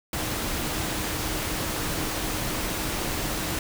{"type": "tone in noise", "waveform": "sine", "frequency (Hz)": 311.1, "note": "D#4", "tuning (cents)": 0, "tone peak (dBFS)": -38, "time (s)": [0.13, 3.59], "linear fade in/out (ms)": 2, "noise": "pink", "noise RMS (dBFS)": -29, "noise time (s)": [0.13, 3.59], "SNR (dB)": -12, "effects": []}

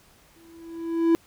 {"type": "tone with exponential growth", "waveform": "triangle", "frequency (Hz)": 331.9, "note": "E4", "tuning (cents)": 12, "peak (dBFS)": -12, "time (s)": [0.36, 1.15], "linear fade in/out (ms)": 0, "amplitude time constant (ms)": 170, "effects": ["pink hiss -57 dBFS RMS until 1.26 s"]}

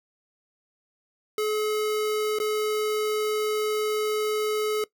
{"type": "tone with dropouts", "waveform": "square", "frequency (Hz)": 427, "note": "G#4", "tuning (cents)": 48, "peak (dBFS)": -24, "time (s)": [1.38, 4.84], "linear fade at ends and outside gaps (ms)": 2, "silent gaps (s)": [2.387, 2.4], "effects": ["noise-tail reverb RT60 0.1 s tail -20 dB re dry"]}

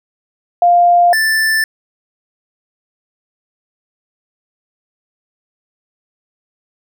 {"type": "tone pair in turn", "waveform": ["sine", "square"], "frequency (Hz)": [700, 1763.9], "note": ["F5", "A6"], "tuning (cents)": [4, 4], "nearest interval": "octave + major third", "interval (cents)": 1600, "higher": "second", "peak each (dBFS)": [-6, -12], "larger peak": "first", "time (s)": [[0.62, 1.13], [1.13, 1.64]], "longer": "neither", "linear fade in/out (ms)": 2, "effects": []}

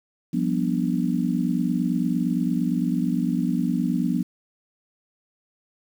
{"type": "chord", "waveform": "sine", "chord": "G dominant seventh", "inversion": "third", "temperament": "just", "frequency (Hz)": [176.4, 196, 245, 294], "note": ["F3", "G3", "B3", "D4"], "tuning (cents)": [18, 0, -14, 2], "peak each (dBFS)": [-25, -29, -24, -28], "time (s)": [0.33, 4.23], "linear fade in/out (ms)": 10, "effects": ["8-bit"]}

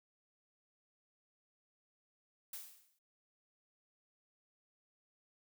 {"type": "noise with exponential decay", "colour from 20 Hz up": "blue", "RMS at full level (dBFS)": -43, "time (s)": [2.53, 2.99], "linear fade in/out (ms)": 5, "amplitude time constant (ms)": 100, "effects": []}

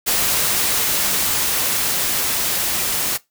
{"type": "noise with level ramp", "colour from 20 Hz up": "white", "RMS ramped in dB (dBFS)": [-18, -21], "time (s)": [0.06, 3.18], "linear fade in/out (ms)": 20, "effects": ["noise-tail reverb RT60 0.2 s tail -21 dB re dry"]}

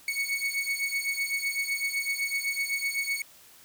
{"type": "beating tone pair", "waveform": "40% pulse", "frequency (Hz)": [2216, 2223.9], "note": ["C#7", "C#7"], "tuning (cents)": [-1, 5], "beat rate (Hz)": 7.9, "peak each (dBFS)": -30, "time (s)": [0.08, 3.22], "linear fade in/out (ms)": 2, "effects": ["white hiss -54 dBFS RMS until 3.64 s"]}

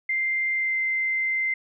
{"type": "tone with pitch glide", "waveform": "sine", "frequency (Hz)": [2093, 2079], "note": ["C7", "C7"], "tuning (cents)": [0, -12], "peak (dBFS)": -22, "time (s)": [0.09, 1.54], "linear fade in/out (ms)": 5, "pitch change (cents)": -12, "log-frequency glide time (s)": [0.53, 0.76], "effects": []}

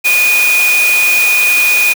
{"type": "tone in noise", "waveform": "sine", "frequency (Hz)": 2466, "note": "D#7", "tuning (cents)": -16, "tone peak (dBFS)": -8, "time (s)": [0.04, 1.94], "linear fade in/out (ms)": 20, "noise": "white", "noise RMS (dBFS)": -17, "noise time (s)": [0.04, 1.94], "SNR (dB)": 6, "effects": ["high-pass 400 Hz 12 dB/octave"]}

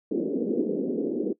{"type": "band-pass noise", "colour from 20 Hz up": "white", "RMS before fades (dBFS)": -27, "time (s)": [0.11, 1.33], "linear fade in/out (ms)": 2, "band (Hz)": [200, 460], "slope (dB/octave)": 48, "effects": ["noise-tail reverb RT60 0.1 s tail -19 dB re dry"]}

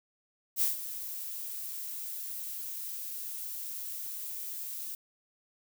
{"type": "noise with ADSR envelope", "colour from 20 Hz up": "violet", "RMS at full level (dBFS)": -26, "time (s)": [0.56, 4.95], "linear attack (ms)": 58, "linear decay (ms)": 140, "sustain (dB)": -13, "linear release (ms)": 4, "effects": []}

